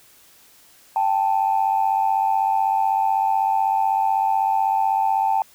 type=tone pair together; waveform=sine; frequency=784 / 880 Hz; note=G5 / A5; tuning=0 / 0 cents; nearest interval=major second; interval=200 cents; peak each=-19 dBFS; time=0.96-5.42 s; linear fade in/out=2 ms; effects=tanh soft clip ceiling -10 dBFS + white hiss -52 dBFS RMS until 5.54 s